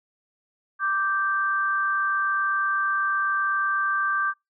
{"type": "tone pair together", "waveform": "sine", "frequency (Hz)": [1173.9, 1567], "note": ["D6", "G6"], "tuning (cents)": [-1, -1], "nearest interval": "perfect fourth", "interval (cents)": 500, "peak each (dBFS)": -24, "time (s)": [0.79, 4.34], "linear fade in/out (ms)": 50, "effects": ["noise-tail reverb RT60 0.2 s tail -26 dB re dry"]}